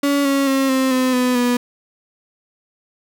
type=tone with pitch steps; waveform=35% pulse; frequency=282.9 / 276.1 / 269.5 / 263 / 256.7 / 250.6 / 244.6 Hz; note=C#4 / C#4 / C#4 / C4 / C4 / B3 / B3; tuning=+35 / -7 / -49 / +9 / -33 / +25 / -16 cents; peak=-13 dBFS; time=0.03-1.57 s; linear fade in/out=5 ms; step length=220 ms; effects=none